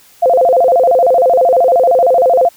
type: tone with vibrato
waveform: sine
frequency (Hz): 596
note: D5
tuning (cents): +25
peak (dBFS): -6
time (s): 0.22-2.49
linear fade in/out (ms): 10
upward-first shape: square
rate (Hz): 13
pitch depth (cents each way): 250
effects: white hiss -45 dBFS RMS until 2.56 s